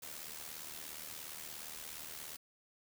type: noise with amplitude modulation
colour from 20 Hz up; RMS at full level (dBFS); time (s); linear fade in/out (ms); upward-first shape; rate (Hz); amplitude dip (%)
white; -44; 0.02-2.37; 10; sine; 77.1; 65
effects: none